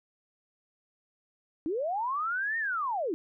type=linear two-way sweep; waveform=sine; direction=up then down; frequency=290.9 to 1861 to 290.9 Hz; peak=-28 dBFS; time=1.66-3.14 s; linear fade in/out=0 ms; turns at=2.58 s; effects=none